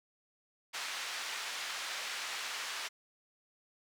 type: band-pass noise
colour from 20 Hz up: pink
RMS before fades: -40 dBFS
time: 0.73-2.89 s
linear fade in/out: 20 ms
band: 1300 to 6000 Hz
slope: 12 dB/octave
effects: none